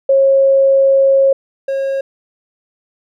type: tone pair in turn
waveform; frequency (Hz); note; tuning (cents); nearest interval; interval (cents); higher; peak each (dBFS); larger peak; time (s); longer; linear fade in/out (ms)
sine / triangle; 543 / 543; C#5 / C#5; -36 / -36; unison; 0; neither; -7 / -13; first; 0.09-1.33 / 1.68-2.01; first; 5
effects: none